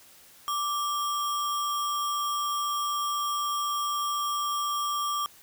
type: tone with sample-and-hold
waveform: sine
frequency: 1172 Hz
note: D6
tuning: 4 cents flat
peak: -26 dBFS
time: 0.48-5.26 s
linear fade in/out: 0 ms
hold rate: 4410 Hz
effects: white hiss -54 dBFS RMS until 5.42 s